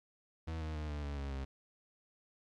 40% pulse tone with pitch steps, 80.8 / 78.41 / 76.09 / 73.84 / 71.65 / 69.53 / 67.48 Hz, E2 / D#2 / D#2 / D2 / D2 / C#2 / C#2, -34 / +14 / -38 / +10 / -42 / +6 / -46 cents, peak -37 dBFS, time 0.47-1.45 s, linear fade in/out 10 ms, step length 140 ms, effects low-pass 5000 Hz 12 dB/octave + 13-bit

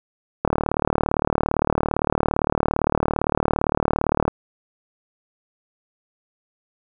click train, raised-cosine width 1 ms, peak -4 dBFS, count 145, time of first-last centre 0.45-4.28 s, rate 37.6 Hz, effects none

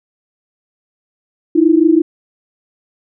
sine tone pair together, 311.1 / 336.8 Hz, D#4 / E4, 0 / +37 cents, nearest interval minor second, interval 137 cents, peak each -10 dBFS, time 1.55-2.02 s, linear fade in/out 10 ms, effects none

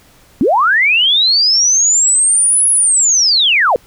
sine linear two-way sweep, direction up then down, 207.7 to 10548 to 428.9 Hz, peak -8 dBFS, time 0.41-3.76 s, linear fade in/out 0 ms, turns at 2.7 s, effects pink hiss -47 dBFS RMS until 3.86 s

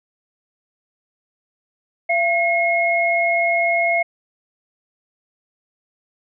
sine tone pair together, 681 / 2162 Hz, F5 / C#7, -44 / -44 cents, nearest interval octave + minor sixth, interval 2000 cents, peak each -18 dBFS, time 2.09-4.03 s, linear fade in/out 10 ms, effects none

